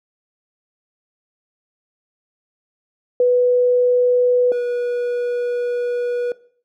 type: tone pair in turn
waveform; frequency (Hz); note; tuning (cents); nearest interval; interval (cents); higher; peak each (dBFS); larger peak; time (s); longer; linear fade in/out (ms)
sine / triangle; 493.9 / 485.7; B4 / B4; 0 / -29; unison; 29; first; -11 / -17; first; 3.2-4.52 / 4.52-6.32; second; 2
effects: noise-tail reverb RT60 0.5 s tail -18 dB re dry